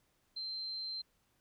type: tone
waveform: sine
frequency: 4126 Hz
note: C8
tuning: 25 cents flat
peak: -38 dBFS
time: 0.36-1.02 s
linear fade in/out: 10 ms
effects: pink hiss -75 dBFS RMS until 1.4 s